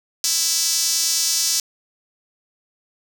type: tone with high-pass filter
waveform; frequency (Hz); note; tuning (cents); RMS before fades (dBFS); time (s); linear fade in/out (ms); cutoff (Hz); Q
sawtooth; 329.6; E4; 0; -20; 0.24-1.6; 2; 5600; 2.7
effects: 7-bit